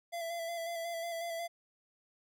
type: tone with vibrato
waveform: square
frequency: 674 Hz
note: E5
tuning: 38 cents sharp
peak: -37 dBFS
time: 0.12-1.48 s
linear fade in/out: 20 ms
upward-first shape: square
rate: 5.5 Hz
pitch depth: 25 cents each way
effects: none